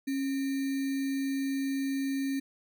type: tone with sample-and-hold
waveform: sine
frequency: 272.4 Hz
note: C#4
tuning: 30 cents flat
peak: -28 dBFS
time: 0.07-2.4 s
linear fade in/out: 10 ms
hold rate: 2100 Hz
effects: none